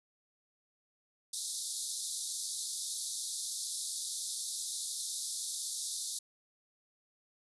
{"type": "band-pass noise", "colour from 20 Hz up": "white", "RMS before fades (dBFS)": -39, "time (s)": [1.33, 6.19], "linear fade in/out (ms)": 5, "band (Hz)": [3600, 11000], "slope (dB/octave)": 96, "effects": []}